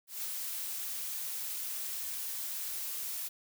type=noise with ADSR envelope; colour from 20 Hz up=blue; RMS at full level=-36 dBFS; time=0.07-3.29 s; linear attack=170 ms; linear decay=16 ms; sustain=-2 dB; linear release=17 ms; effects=none